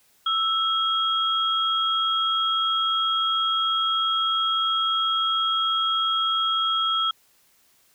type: tone pair together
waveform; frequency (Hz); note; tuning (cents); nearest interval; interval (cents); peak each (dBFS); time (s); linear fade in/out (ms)
sine; 1318.5 / 3278; E6 / G#7; 0 / -23; octave + major third; 1577; -23; 0.26-7.11; 5
effects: white hiss -61 dBFS RMS until 7.94 s